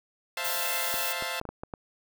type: chord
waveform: 10% pulse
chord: F major seventh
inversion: second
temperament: equal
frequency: 523.3 / 659.3 / 698.5 / 880 Hz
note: C5 / E5 / F5 / A5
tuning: 0 / 0 / 0 / 0 cents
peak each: -28 dBFS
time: 0.37-1.4 s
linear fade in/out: 2 ms
type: noise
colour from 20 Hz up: blue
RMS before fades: -32 dBFS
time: 0.44-1.13 s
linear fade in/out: 10 ms
type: clicks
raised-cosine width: 1 ms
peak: -22 dBFS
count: 7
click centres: 0.941 / 1.224 / 1.414 / 1.453 / 1.49 / 1.635 / 1.738 s
effects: none